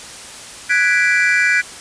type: chord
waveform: triangle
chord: G# half-diminished seventh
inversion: third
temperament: equal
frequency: 1480 / 1661.2 / 1975.5 / 2349 Hz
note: F#6 / G#6 / B6 / D7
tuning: 0 / 0 / 0 / 0 cents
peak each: -16 dBFS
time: 0.69-1.62 s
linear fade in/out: 20 ms
effects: white hiss -34 dBFS RMS until 1.8 s + resampled to 22050 Hz